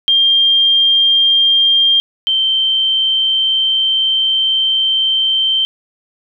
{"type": "tone pair in turn", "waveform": "sine", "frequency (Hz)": [3197, 3119], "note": ["G7", "G7"], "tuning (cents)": [33, -9], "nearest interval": "unison", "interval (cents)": 42, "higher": "first", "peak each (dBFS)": [-8, -11], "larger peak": "first", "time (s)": [[0.08, 2], [2.27, 5.65]], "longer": "second", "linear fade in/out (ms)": 0, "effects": []}